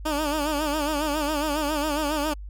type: tone with vibrato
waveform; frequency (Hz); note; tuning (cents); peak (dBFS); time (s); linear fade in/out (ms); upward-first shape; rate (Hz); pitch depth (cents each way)
15% pulse; 299; D4; +31; -17; 0.05-2.34; 10; sine; 7.3; 90
effects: added 50 Hz sine -34 dBFS peak until 2.49 s + MP3 96 kbps